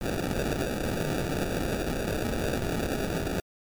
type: noise with sample-and-hold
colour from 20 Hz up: white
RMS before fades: -29 dBFS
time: 0.01-3.4 s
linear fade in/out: 0 ms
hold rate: 1050 Hz
effects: MP3 96 kbps